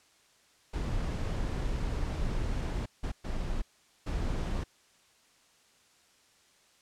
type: noise bursts at uneven times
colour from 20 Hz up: brown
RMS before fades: -32 dBFS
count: 4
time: 0.73-2.86 / 3.03-3.12 / 3.24-3.62 / 4.06-4.64 s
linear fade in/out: 10 ms
effects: white hiss -64 dBFS RMS until 6.81 s + low-pass 8000 Hz 12 dB/octave